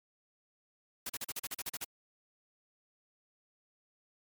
white noise bursts, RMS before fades -38 dBFS, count 11, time 1.06-1.845 s, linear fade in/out 5 ms, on 35 ms, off 40 ms, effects MP3 96 kbps

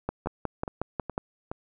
two click trains, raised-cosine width 1 ms, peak -19 / -14 dBFS, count 4 / 7, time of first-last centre 0.26-1.515 / 0.09-1.179 s, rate 2.39 / 5.51 Hz, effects none

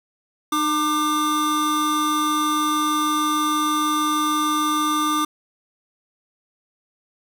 square tone pair together, 304.4 / 1194 Hz, D#4 / D6, -38 / +28 cents, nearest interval 2 octaves, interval 2366 cents, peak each -24 / -21 dBFS, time 0.52-5.25 s, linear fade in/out 5 ms, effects none

